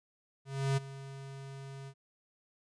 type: tone with ADSR envelope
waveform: square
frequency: 136.5 Hz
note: C#3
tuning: 26 cents flat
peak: -27 dBFS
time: 0.45-1.94 s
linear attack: 320 ms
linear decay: 18 ms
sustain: -17 dB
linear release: 64 ms
effects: resampled to 22050 Hz